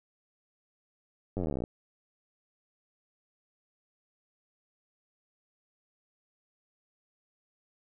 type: slowing click train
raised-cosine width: 2 ms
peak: -20 dBFS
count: 21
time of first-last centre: 1.37-1.639 s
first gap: 10 ms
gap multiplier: 1.03
effects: none